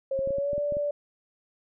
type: tone with pitch glide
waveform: sine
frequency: 540 to 582.1 Hz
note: C#5 to D5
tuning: -45 to -15 cents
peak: -25 dBFS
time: 0.11-0.91 s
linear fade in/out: 5 ms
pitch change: +130 cents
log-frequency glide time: 0.21-0.58 s
type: clicks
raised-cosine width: 3 ms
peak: -26 dBFS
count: 8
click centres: 0.191 / 0.274 / 0.306 / 0.384 / 0.532 / 0.58 / 0.723 / 0.769 s
effects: none